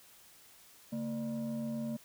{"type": "tone with frequency modulation", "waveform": "sine", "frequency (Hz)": 227.6, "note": "A#3", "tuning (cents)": -41, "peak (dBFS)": -33, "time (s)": [0.92, 1.97], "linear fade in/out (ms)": 10, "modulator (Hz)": 368, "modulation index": 0.63, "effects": ["tanh soft clip ceiling -30 dBFS", "white hiss -59 dBFS RMS until 2.04 s"]}